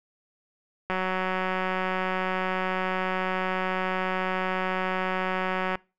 click train, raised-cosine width 0.5 ms, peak -13 dBFS, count 904, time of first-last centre 0.9-5.755 s, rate 186 Hz, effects noise-tail reverb RT60 0.3 s tail -24 dB re dry

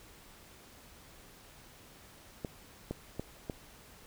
clicks, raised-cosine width 2 ms, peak -22 dBFS, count 4, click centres 2.448 / 2.91 / 3.196 / 3.498 s, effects pink hiss -56 dBFS RMS until 4.06 s

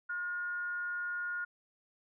sine tone with frequency modulation, 1430 Hz, F6, 41 cents sharp, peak -34 dBFS, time 0.09-1.45 s, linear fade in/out 10 ms, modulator 360 Hz, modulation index 0.25, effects none

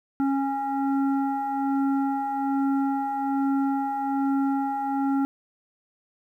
sine tone with frequency modulation, 274.6 Hz, C#4, 16 cents flat, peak -22 dBFS, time 0.2-5.25 s, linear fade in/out 0 ms, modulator 548 Hz, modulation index 1.2, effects 10-bit

